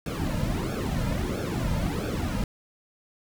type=noise with flanger; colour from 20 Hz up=brown; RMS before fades=-28 dBFS; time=0.06-2.44 s; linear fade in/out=2 ms; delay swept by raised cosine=1 to 2.7 ms; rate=1.5 Hz; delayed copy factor=-0.9; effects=none